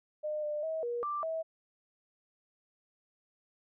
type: tone with pitch steps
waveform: sine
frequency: 607 / 598 / 640 / 477.7 / 1178 / 647 Hz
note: D#5 / D5 / D#5 / A#4 / D6 / E5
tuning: -43 / +31 / +49 / +42 / +5 / -32 cents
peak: -32 dBFS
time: 0.23-1.43 s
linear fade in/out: 20 ms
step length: 200 ms
effects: none